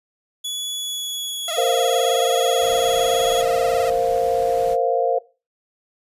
sawtooth tone with pitch glide, 3403 to 3341 Hz, G#7 to G#7, +41 to +10 cents, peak -22 dBFS, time 0.44-3.42 s, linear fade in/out 10 ms, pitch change -31 cents, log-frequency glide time 0.74-1.79 s
sawtooth tone with vibrato, 653 Hz, E5, 17 cents flat, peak -22 dBFS, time 1.48-3.9 s, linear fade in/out 2 ms, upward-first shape triangle, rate 19 Hz, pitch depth 120 cents each way
sine chord, Bb suspended second, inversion none, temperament just, 466.2 / 524.4 / 699.2 Hz, Bb4 / C5 / F5, 0 / +4 / +2 cents, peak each -21 dBFS, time 1.57-5.19 s, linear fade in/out 10 ms
pink noise, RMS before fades -38 dBFS, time 2.59-4.77 s, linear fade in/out 50 ms
effects noise-tail reverb RT60 0.3 s tail -20 dB re dry + resampled to 32000 Hz

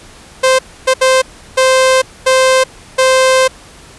sawtooth tone bursts at uneven times, 521 Hz, C5, 7 cents flat, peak -3 dBFS, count 6, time 0.43-0.59 / 0.87-0.94 / 1.01-1.22 / 1.57-2.02 / 2.26-2.64 / 2.98-3.48 s, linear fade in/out 10 ms, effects pink hiss -38 dBFS RMS until 3.98 s + resampled to 24000 Hz

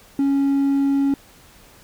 triangle tone, 277.2 Hz, C#4, in tune, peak -13 dBFS, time 0.19-1.14 s, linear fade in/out 2 ms, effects tanh soft clip ceiling -9 dBFS + pink hiss -49 dBFS RMS until 1.83 s

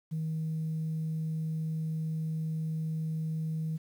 sine tone, 158.8 Hz, D#3, 36 cents sharp, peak -29 dBFS, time 0.11-3.78 s, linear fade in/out 20 ms, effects tanh soft clip ceiling -27 dBFS + 10-bit

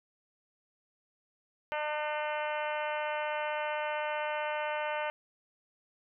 harmonic tone, 301.3 Hz, D4, 44 cents sharp, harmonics 2 / 3 / 4 / 5 / 6 / 7 / 8 / 9 / 10, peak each -35 / -36 / -43 / -40 / -45 / -43 / -46 / -46 / -48 dBFS, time 1.72-5.1 s, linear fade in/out 0 ms, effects none

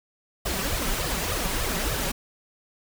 pink noise with flanger, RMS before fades -27 dBFS, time 0.45-2.12 s, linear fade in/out 10 ms, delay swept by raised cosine 1.6 to 5.3 ms, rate 3.4 Hz, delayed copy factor +0.85, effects none

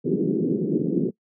white band-pass noise, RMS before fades -23 dBFS, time 0.04-1.11 s, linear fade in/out 20 ms, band 150 to 400 Hz, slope 48 dB/octave, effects noise-tail reverb RT60 0.1 s tail -22 dB re dry

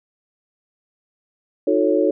sine chord, D# half-diminished seventh, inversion none, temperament equal with one note detuned, 311.1 / 360.9 / 440 / 554.4 Hz, D#4 / F#4 / A4 / C#5, 0 / -43 / 0 / 0 cents, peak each -20 dBFS, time 1.67-2.11 s, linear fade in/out 5 ms, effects none

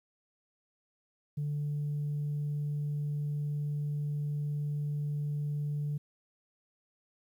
sine tone, 146.83 Hz, D3, in tune, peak -29 dBFS, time 1.37-5.98 s, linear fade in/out 10 ms, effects tanh soft clip ceiling -28 dBFS + 11-bit

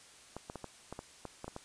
clicks, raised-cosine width 1 ms, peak -27 dBFS, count 10, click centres 0.366 / 0.499 / 0.557 / 0.643 / 0.926 / 0.991 / 1.253 / 1.444 / 1.48 / 1.564 s, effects white hiss -57 dBFS RMS until 1.64 s + resampled to 22050 Hz

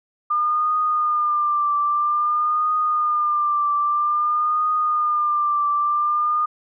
sine tone with vibrato, 1203 Hz, D6, 41 cents sharp, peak -17 dBFS, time 0.3-6.46 s, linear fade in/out 10 ms, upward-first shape triangle, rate 0.51 Hz, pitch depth 51 cents each way, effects none

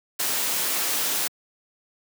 white noise, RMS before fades -25 dBFS, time 0.19-1.28 s, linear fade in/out 10 ms, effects high-pass 200 Hz 12 dB/octave

